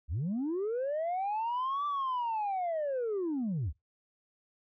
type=linear two-way sweep; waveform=sine; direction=up then down; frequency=58.27 to 1174.7 to 58.27 Hz; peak=-28 dBFS; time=0.08-3.73 s; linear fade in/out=50 ms; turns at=1.86 s; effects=noise-tail reverb RT60 0.2 s tail -26 dB re dry + tanh soft clip ceiling -28 dBFS